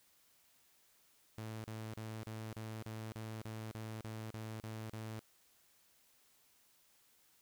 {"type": "tone bursts", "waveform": "sawtooth", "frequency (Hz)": 110.1, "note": "A2", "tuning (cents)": 2, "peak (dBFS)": -39, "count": 13, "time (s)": [1.38, 5.192], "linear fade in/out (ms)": 0, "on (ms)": 260, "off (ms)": 36, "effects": ["white hiss -70 dBFS RMS until 7.41 s"]}